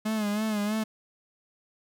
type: tone with vibrato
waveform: 45% pulse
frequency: 212.1 Hz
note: G#3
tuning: 37 cents sharp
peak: -26 dBFS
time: 0.05-0.84 s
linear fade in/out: 10 ms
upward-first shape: sine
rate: 3.1 Hz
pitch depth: 64 cents each way
effects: none